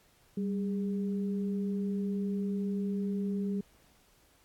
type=tone pair together; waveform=sine; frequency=196 / 409.8 Hz; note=G3 / G#4; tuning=0 / -23 cents; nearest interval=octave + minor second; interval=1277 cents; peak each=-30 / -39 dBFS; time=0.37-3.61 s; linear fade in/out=5 ms; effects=pink hiss -65 dBFS RMS until 4.44 s + AAC 64 kbps